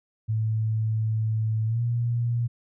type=tone with pitch glide; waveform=sine; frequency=110 to 118.58 Hz; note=A2 to A#2; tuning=0 to +30 cents; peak=-22 dBFS; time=0.28-2.48 s; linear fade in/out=20 ms; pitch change=+130 cents; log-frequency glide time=1.66-1.81 s; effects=none